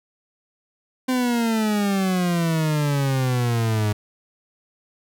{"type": "exponential sweep", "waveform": "40% pulse", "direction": "down", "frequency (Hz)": [258.8, 103.6], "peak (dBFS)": -18, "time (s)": [1.08, 3.93], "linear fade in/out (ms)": 10, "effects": []}